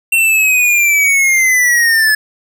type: linear sweep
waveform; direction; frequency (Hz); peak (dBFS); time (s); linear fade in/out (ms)
square; down; 2723 to 1713; -9; 0.12-2.15; 5
effects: none